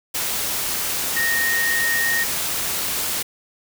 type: tone in noise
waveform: sine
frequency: 1856 Hz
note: A#6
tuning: 8 cents flat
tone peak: -19 dBFS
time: 1.16-2.24 s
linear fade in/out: 10 ms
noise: white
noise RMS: -24 dBFS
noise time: 0.14-3.23 s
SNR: +2 dB
effects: none